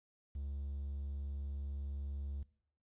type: tone with quantisation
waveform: triangle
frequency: 70.2 Hz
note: C#2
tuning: 22 cents sharp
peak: -37 dBFS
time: 0.35-2.43 s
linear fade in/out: 5 ms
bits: 11
effects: noise-tail reverb RT60 0.6 s tail -20 dB re dry + resampled to 8000 Hz